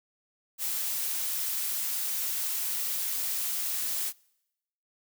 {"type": "noise", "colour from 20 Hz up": "blue", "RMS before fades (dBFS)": -31, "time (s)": [0.58, 4.13], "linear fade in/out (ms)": 50, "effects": ["noise-tail reverb RT60 0.9 s tail -26 dB re dry"]}